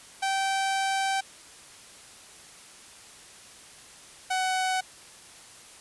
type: tone pair in turn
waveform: sawtooth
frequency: 776 / 748.4 Hz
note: G5 / F#5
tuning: -18 / +20 cents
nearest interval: minor second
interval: 62 cents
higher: first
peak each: -21 dBFS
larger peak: neither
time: 0.22-1.21 / 4.3-4.81 s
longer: first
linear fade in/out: 10 ms
effects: white hiss -49 dBFS RMS until 5.8 s + resampled to 24000 Hz